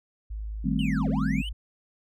sine tone, 53 Hz, G#1, 36 cents sharp, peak -31 dBFS, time 0.3-1.53 s, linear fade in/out 10 ms
sine chord, A half-diminished seventh, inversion second, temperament equal, 155.56 / 196 / 220 / 261.6 Hz, Eb3 / G3 / A3 / C4, 0 / 0 / 0 / 0 cents, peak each -29 dBFS, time 0.64-1.42 s, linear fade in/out 10 ms
triangle linear two-way sweep, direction down then up, 3105 to 374.9 to 3105 Hz, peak -33 dBFS, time 0.79-1.49 s, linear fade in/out 2 ms, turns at 1.09 s
effects none

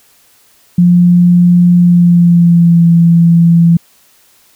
sine tone with pitch glide, 175.9 to 168.73 Hz, F3 to E3, +13 to +41 cents, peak -3 dBFS, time 0.78-3.77 s, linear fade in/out 5 ms, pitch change -72 cents, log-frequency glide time 1.76-2.86 s, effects white hiss -48 dBFS RMS until 4.55 s

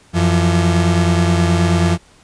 35% pulse tone pair together, 89.72 / 170 Hz, F2 / F3, +47 / -46 cents, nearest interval major seventh, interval 1107 cents, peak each -13 dBFS, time 0.13-1.98 s, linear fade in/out 50 ms, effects pink hiss -49 dBFS RMS until 2.23 s + resampled to 22050 Hz

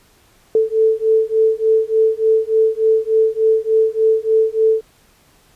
sine beating tone pair, 440 / 443.4 Hz, A4 / A4, 0 / +13 cents, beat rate 3.4 Hz, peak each -15 dBFS, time 0.55-4.81 s, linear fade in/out 2 ms, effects pink hiss -53 dBFS RMS until 5.55 s + resampled to 32000 Hz

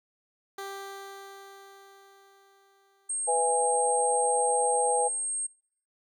15% pulse tone with exponential decay, 393.1 Hz, G4, 5 cents sharp, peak -29 dBFS, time 0.58-3.9 s, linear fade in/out 5 ms, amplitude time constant 720 ms
sine tone, 8500 Hz, C9, 26 cents sharp, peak -28 dBFS, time 3.09-5.47 s, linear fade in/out 10 ms
harmonic tone, 164 Hz, E3, 9 cents flat, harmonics 3 / 4 / 5, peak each -27 / -33 / -26 dBFS, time 3.27-5.09 s, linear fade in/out 20 ms
effects noise-tail reverb RT60 0.6 s tail -25 dB re dry

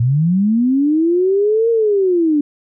sine linear two-way sweep, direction up then down, 112.8 to 466.2 to 285.7 Hz, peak -11 dBFS, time 0-2.41 s, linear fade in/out 5 ms, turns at 1.7 s, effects none

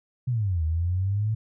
sine exponential two-way sweep, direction down then up, 130.81 to 77.78 to 112 Hz, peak -22 dBFS, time 0.27-1.35 s, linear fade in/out 10 ms, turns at 0.64 s, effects none

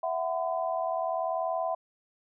sine chord, E suspended second, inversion none, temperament equal with one note detuned, 659.3 / 740 / 1012.6 Hz, E5 / F#5 / B5, 0 / 0 / +43 cents, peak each -30 / -32 / -35 dBFS, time 0.03-1.75 s, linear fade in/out 5 ms, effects none

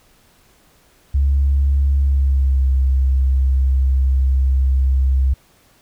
sine tone with pitch glide, 69.3 to 66.21 Hz, C#2 to C2, 0 to +21 cents, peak -11 dBFS, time 1.14-5.34 s, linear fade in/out 10 ms, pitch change -79 cents, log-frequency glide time 2-2.67 s, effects tanh soft clip ceiling -8 dBFS + pink hiss -54 dBFS RMS until 5.81 s

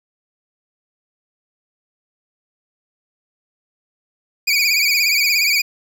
25% pulse tone with vibrato, 2349 Hz, D7, in tune, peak -10 dBFS, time 4.47-5.62 s, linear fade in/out 10 ms, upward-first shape sine, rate 17 Hz, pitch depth 88 cents each way, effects none

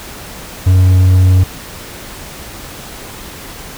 triangle tone, 92.5 Hz, F#2, in tune, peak -3 dBFS, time 0.66-1.44 s, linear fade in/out 10 ms, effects pink hiss -30 dBFS RMS until 3.77 s

